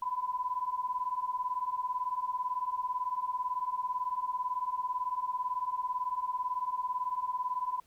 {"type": "beating tone pair", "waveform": "sine", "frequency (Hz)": [989, 1007], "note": ["B5", "B5"], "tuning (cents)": [2, 33], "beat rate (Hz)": 18, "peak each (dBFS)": [-35, -33], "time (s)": [0.02, 7.8], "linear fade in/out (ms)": 5, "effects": ["pink hiss -67 dBFS RMS until 7.86 s"]}